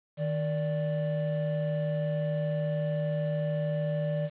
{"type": "tone pair together", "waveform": "triangle", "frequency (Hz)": [155.56, 585.7], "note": ["D#3", "D5"], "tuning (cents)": [0, -5], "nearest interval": "octave + major seventh", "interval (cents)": 2295, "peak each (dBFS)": [-27, -29], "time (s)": [0.17, 4.3], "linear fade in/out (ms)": 50, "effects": ["resampled to 8000 Hz", "9-bit"]}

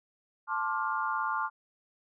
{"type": "chord", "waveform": "sine", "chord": "D minor seventh", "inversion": "second", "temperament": "just", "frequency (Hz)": [881, 1057.2, 1174.7, 1409.6], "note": ["A5", "C6", "D6", "F6"], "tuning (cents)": [2, 18, 0, 16], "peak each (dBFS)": -34, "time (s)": [0.47, 1.5], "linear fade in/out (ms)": 50, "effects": []}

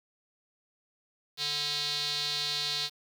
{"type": "tone with band-pass filter", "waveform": "square", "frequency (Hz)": 146.83, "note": "D3", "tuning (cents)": 0, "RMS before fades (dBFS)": -32, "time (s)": [1.37, 2.9], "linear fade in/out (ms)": 50, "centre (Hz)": 4100, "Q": 5.2, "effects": ["8-bit"]}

